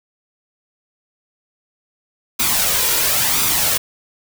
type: noise with flanger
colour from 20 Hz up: white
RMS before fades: -17 dBFS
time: 2.39-3.78 s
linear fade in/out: 10 ms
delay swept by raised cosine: 0.82 to 2.12 ms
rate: 0.97 Hz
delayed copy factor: +0.5
effects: none